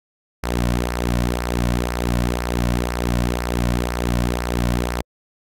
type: tone with flanger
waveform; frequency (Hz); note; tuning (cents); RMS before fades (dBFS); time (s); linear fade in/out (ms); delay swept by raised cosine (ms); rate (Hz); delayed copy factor
sawtooth; 60; B1; -49; -21; 0.43-5.02; 10; 0.27 to 2.47; 2; -0.55
effects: AAC 64 kbps